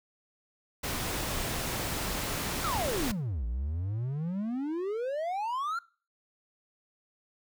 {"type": "noise", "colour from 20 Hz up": "pink", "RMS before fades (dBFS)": -33, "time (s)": [0.83, 3.12], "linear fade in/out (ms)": 10}
{"type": "exponential two-way sweep", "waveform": "triangle", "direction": "down then up", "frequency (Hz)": [1415, 55, 1415], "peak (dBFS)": -28, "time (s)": [2.64, 5.79], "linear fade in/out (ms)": 5, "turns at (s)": 3.46}
{"effects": ["noise-tail reverb RT60 0.4 s tail -22 dB re dry"]}